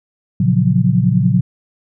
sine chord, Gb major seventh, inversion first, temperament equal, 116.54 / 138.59 / 174.61 / 185 Hz, Bb2 / Db3 / F3 / Gb3, 0 / 0 / 0 / 0 cents, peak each -16 dBFS, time 0.4-1.41 s, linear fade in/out 5 ms, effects none

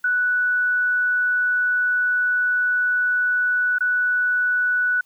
sine tone with dropouts, 1480 Hz, F#6, in tune, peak -17 dBFS, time 0.04-5.01 s, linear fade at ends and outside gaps 5 ms, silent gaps 3.785-3.806 s, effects white hiss -62 dBFS RMS until 5.05 s

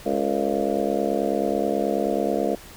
harmonic tone with a mistuned harmonic, 69.3 Hz, C#2, in tune, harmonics 3 / 4 / 5 / 6 / 7 / 8 / 9 / 10, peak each -29 / -29 / -29 / -29 / -29 / -29 / -29 / -29 dBFS, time 0.05-2.56 s, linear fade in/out 20 ms, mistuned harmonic 6, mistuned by +100 cents, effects pink hiss -44 dBFS RMS until 2.76 s

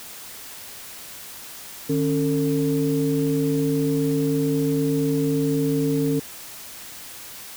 sine tone cluster, 152 / 275.9 / 448.5 Hz, D#3 / C#4 / A4, -40 / -8 / +33 cents, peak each -24 / -21 / -24 dBFS, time 1.89-6.2 s, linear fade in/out 10 ms, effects tanh soft clip ceiling -10 dBFS + white hiss -39 dBFS RMS until 7.56 s

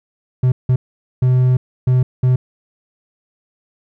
triangle tone bursts at uneven times, 127.1 Hz, C3, 50 cents flat, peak -8 dBFS, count 5, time 0.43-0.52 / 0.69-0.76 / 1.22-1.57 / 1.87-2.03 / 2.23-2.36 s, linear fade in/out 5 ms, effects none

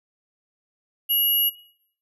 sine tone pair together, 2900 / 11600 Hz, F#7 / F#9, -35 / -35 cents, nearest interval 2 octaves, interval 2400 cents, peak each -23 / -19 dBFS, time 1.09-1.5 s, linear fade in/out 20 ms, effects noise-tail reverb RT60 0.6 s tail -18 dB re dry + tanh soft clip ceiling -11 dBFS

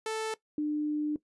sawtooth / sine tone pair in turn, 440 / 299.7 Hz, A4 / D4, 0 / +35 cents, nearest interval perfect fifth, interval 665 cents, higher first, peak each -27 dBFS, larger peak neither, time 0.06-0.34 / 0.58-1.16 s, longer second, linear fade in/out 2 ms, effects noise-tail reverb RT60 0.1 s tail -18 dB re dry + resampled to 24000 Hz

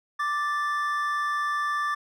triangle tone pair together, 1175.3 / 1761 Hz, D6 / A6, +1 / +1 cents, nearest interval perfect fifth, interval 700 cents, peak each -24 / -28 dBFS, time 0.19-1.95 s, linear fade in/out 10 ms, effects none

